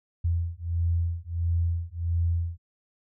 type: beating tone pair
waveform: sine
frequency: 84.1 / 85.6 Hz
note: E2 / F2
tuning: +35 / -34 cents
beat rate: 1.5 Hz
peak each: -27 dBFS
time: 0.24-2.58 s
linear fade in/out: 10 ms
effects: none

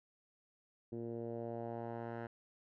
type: tone with low-pass filter sweep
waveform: 10% pulse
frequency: 116.54 Hz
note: A#2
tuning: in tune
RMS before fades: -43 dBFS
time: 0.92-2.27 s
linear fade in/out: 5 ms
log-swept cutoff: 350 to 1400 Hz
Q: 1.9
effects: none

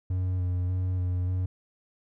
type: tone with vibrato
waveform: triangle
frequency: 91 Hz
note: F#2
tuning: 28 cents flat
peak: -23 dBFS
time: 0.1-1.46 s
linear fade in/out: 5 ms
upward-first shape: square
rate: 1.7 Hz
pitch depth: 18 cents each way
effects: none

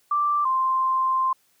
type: tone pair in turn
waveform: sine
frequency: 1174.7 / 1046.5 Hz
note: D6 / C6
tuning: 0 / 0 cents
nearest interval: major second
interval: 200 cents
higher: first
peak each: -19 dBFS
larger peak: neither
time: 0.11-0.45 / 0.45-1.33 s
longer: second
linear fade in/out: 5 ms
effects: white hiss -64 dBFS RMS until 1.6 s + high-pass 80 Hz 12 dB/octave

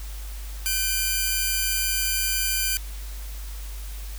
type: tone pair together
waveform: 5% pulse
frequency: 1529.6 / 2389 Hz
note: G6 / D7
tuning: -43 / +29 cents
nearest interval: minor sixth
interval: 772 cents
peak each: -15 dBFS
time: 0.66-2.77 s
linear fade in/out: 0 ms
effects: added 50 Hz sine -32 dBFS peak until 4.18 s + white hiss -44 dBFS RMS until 4.18 s

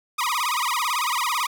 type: tone with vibrato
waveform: sawtooth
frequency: 1096 Hz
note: C#6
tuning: 20 cents flat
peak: -18 dBFS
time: 0.18-1.47 s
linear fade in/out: 10 ms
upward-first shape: sine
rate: 18 Hz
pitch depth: 250 cents each way
effects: none

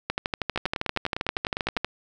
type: two click trains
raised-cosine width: 0.3 ms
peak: -11 / -9 dBFS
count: 13 / 23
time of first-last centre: 0.56-1.771 / 0.1-1.846 s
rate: 9.91 / 12.6 Hz
effects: none

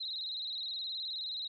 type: tone with vibrato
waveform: sine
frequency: 3951 Hz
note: B7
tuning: in tune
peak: -36 dBFS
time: 0-1.48 s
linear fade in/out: 10 ms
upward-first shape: square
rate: 19 Hz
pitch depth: 59 cents each way
effects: none

